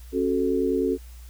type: chord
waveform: sine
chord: F# minor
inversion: second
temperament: equal with one note detuned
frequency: 271.3 / 370 / 440 Hz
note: C#4 / F#4 / A4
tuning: -37 / 0 / 0 cents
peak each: -25 dBFS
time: 0.12-0.98 s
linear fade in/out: 50 ms
effects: added 60 Hz sine -40 dBFS peak until 1.29 s + white hiss -54 dBFS RMS until 1.29 s